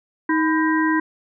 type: harmonic tone with a mistuned harmonic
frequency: 315 Hz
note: D#4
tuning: 21 cents sharp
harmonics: 1 / 3 / 5 / 6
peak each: -18 / -23 / -25 / -26 dBFS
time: 0.29-1 s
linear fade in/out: 5 ms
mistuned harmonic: 3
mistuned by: +98 cents
effects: none